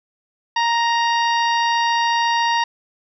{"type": "harmonic tone", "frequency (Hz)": 934, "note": "A#5", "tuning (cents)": 3, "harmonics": [1, 2, 3, 4, 5, 6], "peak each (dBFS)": [-17, -23, -27, -29, -31, -33], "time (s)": [0.56, 2.64], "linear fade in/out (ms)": 5, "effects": []}